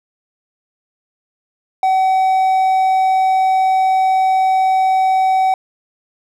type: tone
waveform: triangle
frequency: 758 Hz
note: F#5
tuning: 42 cents sharp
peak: -9 dBFS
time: 1.83-5.54 s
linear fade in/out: 2 ms
effects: none